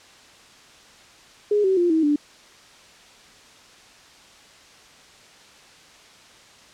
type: tone with pitch steps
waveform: sine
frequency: 415.3 / 380.8 / 349.2 / 320.2 / 293.7 Hz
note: G#4 / F#4 / F4 / D#4 / D4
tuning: 0 / +50 / 0 / +50 / 0 cents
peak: -16 dBFS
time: 1.51-2.16 s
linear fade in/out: 5 ms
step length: 130 ms
effects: white hiss -49 dBFS RMS until 6.73 s + low-pass 6000 Hz 12 dB/octave